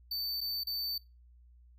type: tone with dropouts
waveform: square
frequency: 4558 Hz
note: C#8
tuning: 47 cents sharp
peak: -34 dBFS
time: 0.11-0.98 s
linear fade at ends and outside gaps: 5 ms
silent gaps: 0.407-0.412 / 0.636-0.669 s
effects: noise-tail reverb RT60 0.3 s tail -24 dB re dry + added 60 Hz sine -56 dBFS peak until 1.78 s